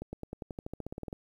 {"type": "accelerating click train", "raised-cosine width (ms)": 2, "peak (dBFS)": -25, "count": 16, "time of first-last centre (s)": [0.02, 1.129], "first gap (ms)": 110, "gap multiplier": 0.94, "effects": ["10-bit"]}